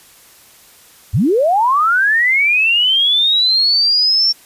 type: linear sweep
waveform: sine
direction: up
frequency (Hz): 70.2 to 5490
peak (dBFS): -10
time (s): 1.13-4.33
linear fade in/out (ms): 20
effects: white hiss -45 dBFS RMS until 4.45 s + resampled to 32000 Hz